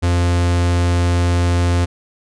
45% pulse tone, 87.31 Hz, F2, in tune, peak -13 dBFS, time 0.02-1.86 s, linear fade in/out 20 ms, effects resampled to 22050 Hz

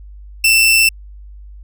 sawtooth tone with amplitude modulation, 2673 Hz, E7, 23 cents sharp, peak -4 dBFS, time 0.44-0.89 s, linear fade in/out 5 ms, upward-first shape sine, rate 117 Hz, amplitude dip 30%, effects added 50 Hz sine -33 dBFS peak until 1.63 s

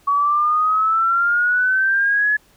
sine exponential sweep, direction up, 1125 to 1712 Hz, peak -14 dBFS, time 0.07-2.37 s, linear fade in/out 10 ms, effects pink hiss -55 dBFS RMS until 2.56 s

